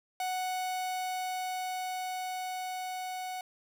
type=tone with level ramp; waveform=45% pulse; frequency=740 Hz; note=F#5; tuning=in tune; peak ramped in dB=-31 to -36 dBFS; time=0.2-3.41 s; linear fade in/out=2 ms; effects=none